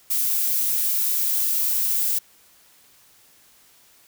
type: noise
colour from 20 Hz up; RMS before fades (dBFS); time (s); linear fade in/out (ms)
violet; -22; 0.1-2.19; 10
effects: white hiss -55 dBFS RMS until 4.07 s